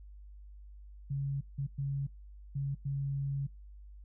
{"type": "tone bursts at uneven times", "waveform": "sine", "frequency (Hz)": 138.59, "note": "C#3", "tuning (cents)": 0, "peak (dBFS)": -31, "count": 5, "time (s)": [[1.1, 1.41], [1.58, 1.67], [1.78, 2.07], [2.55, 2.75], [2.85, 3.47]], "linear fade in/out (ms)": 10, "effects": ["noise-tail reverb RT60 0.2 s tail -24 dB re dry", "added 50 Hz sine -48 dBFS peak until 4.04 s"]}